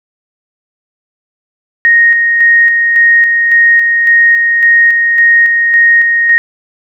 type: tone with tremolo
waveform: sine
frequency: 1864.7 Hz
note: A#6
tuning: in tune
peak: -3 dBFS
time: 1.85-6.38 s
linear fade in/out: 0 ms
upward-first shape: square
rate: 1.8 Hz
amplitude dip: 35%
effects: none